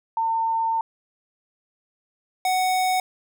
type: tone pair in turn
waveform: sine / square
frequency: 904 / 743 Hz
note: A5 / F#5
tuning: +47 / +7 cents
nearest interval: minor third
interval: 340 cents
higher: first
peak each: -20 / -20 dBFS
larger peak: neither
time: 0.17-0.81 / 2.45-3 s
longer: first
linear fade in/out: 2 ms
effects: none